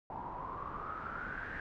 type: noise with low-pass filter sweep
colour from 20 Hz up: pink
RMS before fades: -42 dBFS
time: 0.1-1.6 s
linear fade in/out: 2 ms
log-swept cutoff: 890 to 1700 Hz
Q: 9.8
effects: none